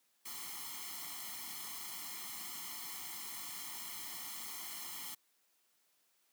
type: noise with comb filter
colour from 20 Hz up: white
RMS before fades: -45 dBFS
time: 0.25-5.15 s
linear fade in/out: 10 ms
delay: 0.95 ms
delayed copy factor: +0.9
effects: white hiss -75 dBFS RMS until 6.32 s + high-pass 200 Hz 12 dB/octave